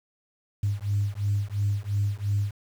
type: beating tone pair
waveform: sine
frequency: 100.2 / 103.1 Hz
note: G2 / G#2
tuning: +38 / -12 cents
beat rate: 2.9 Hz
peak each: -26 dBFS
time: 0.63-2.51 s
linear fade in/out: 5 ms
effects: tanh soft clip ceiling -17 dBFS + 8-bit